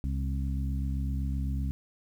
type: harmonic tone with a mistuned harmonic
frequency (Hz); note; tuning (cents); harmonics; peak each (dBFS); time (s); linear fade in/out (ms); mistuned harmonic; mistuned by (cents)
67.8; C#2; -38; 1 / 2 / 3 / 4; -29 / -35 / -39 / -41; 0.04-1.71; 0; 4; -15
effects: 10-bit